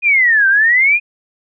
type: exponential two-way sweep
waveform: sine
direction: down then up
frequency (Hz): 2489 to 1541 to 2489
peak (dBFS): -8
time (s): 0.02-1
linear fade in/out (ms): 50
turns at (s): 0.48
effects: none